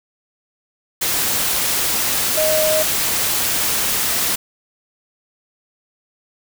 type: tone in noise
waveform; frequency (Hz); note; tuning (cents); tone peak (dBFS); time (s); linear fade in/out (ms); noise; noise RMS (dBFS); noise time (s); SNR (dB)
sine; 622.3; D#5; 0; -16; 2.37-2.83; 10; white; -19; 1.01-4.36; 0
effects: none